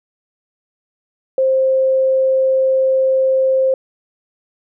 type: tone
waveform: sine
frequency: 527 Hz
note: C5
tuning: 12 cents sharp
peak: -11 dBFS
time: 1.38-3.74 s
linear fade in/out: 2 ms
effects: none